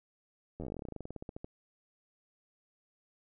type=slowing click train; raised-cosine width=2 ms; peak=-28 dBFS; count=25; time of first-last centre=0.6-1.445 s; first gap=11 ms; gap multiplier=1.09; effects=none